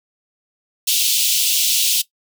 pink high-pass noise, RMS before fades -17 dBFS, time 0.87-2.02 s, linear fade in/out 10 ms, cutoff 2800 Hz, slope 48 dB/octave, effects noise-tail reverb RT60 0.1 s tail -17 dB re dry

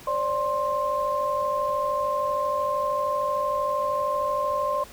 sine tone cluster, 534 / 587 / 1054 Hz, C5 / D5 / C6, +35 / -1 / +12 cents, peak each -31 / -27 / -25 dBFS, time 0.07-4.84 s, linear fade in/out 5 ms, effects pink hiss -46 dBFS RMS until 4.92 s

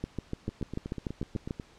two click trains, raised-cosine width 3 ms, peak -23 / -19 dBFS, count 10 / 11, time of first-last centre 0.49-1.598 / 0.04-1.508 s, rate 8.12 / 6.81 Hz, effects pink hiss -58 dBFS RMS until 1.78 s + low-pass 6000 Hz 12 dB/octave

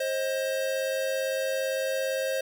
square tone pair together, 531 / 628.7 Hz, C5 / D#5, +25 / +18 cents, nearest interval minor third, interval 293 cents, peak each -28 / -34 dBFS, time 0-2.41 s, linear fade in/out 5 ms, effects none

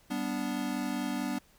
square chord, G major, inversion none, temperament equal with one note detuned, 196 / 246.9 / 291.6 Hz, G3 / B3 / D4, 0 / 0 / -12 cents, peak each -38 / -35 / -36 dBFS, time 0.1-1.39 s, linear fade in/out 10 ms, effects pink hiss -63 dBFS RMS until 1.58 s

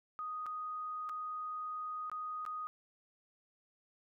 sine tone with dropouts, 1244.5 Hz, D#6, in tune, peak -38 dBFS, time 0.19-2.67 s, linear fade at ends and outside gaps 0 ms, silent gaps 0.46-0.465 / 1.091-1.095 / 2.098-2.116 / 2.452-2.463 s, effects none

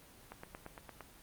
click train, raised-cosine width 0.5 ms, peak -30 dBFS, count 7, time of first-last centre 0.32-1.007 s, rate 8.73 Hz, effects pink hiss -58 dBFS RMS until 1.22 s + Opus 24 kbps

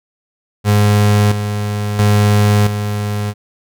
35% pulse tone with tremolo, 103.83 Hz, G#2, in tune, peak -7 dBFS, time 0.64-3.34 s, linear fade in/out 50 ms, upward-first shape square, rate 0.74 Hz, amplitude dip 60%, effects none

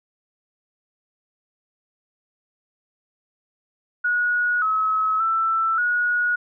sine tone with pitch steps, 1455 / 1286 / 1330 / 1453 Hz, F#6 / E6 / E6 / F#6, -29 / -43 / +15 / -32 cents, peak -18 dBFS, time 4.04-6.36 s, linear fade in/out 10 ms, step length 580 ms, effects none

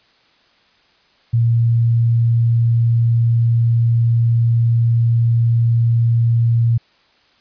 sine tone, 116.54 Hz, A#2, in tune, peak -11 dBFS, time 1.33-6.78 s, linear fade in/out 10 ms, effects white hiss -55 dBFS RMS until 7.4 s + resampled to 11025 Hz

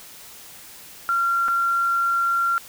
sine tone with dropouts, 1376 Hz, F6, 26 cents flat, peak -18 dBFS, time 1.09-2.58 s, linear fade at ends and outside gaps 0 ms, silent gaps 1.481-1.485 s, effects white hiss -43 dBFS RMS until 2.68 s

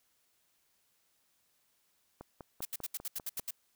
click train, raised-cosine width 1 ms, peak -31 dBFS, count 7, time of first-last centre 2.21-3.396 s, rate 5.06 Hz
blue noise bursts, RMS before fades -37 dBFS, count 9, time 2.62-3.508 s, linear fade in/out 5 ms, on 32 ms, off 75 ms
effects white hiss -74 dBFS RMS until 3.75 s

